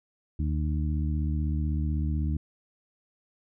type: harmonic tone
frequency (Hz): 76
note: D#2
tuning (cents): -40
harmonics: 1 / 2 / 3 / 4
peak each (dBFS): -26 / -32 / -36 / -38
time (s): 0.39-2.37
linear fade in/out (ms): 5
effects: none